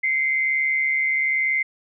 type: tone pair together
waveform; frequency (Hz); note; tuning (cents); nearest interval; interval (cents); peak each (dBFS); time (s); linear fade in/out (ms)
sine; 2076 / 2217; C7 / C#7; -14 / 0; minor second; 114; -19 / -28; 0.03-1.63; 10
effects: none